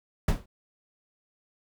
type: noise with exponential decay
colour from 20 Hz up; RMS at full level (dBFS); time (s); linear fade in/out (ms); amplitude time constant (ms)
brown; -18; 0.28-0.46; 5; 38
effects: none